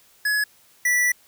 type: tone pair in turn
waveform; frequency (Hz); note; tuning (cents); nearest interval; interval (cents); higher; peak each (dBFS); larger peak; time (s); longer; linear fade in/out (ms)
square; 1691 / 1961.8; G#6 / B6; +31 / -12; minor third; 257; second; -20 / -18; second; 0.25-0.44 / 0.85-1.12; second; 5
effects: white hiss -56 dBFS RMS until 1.27 s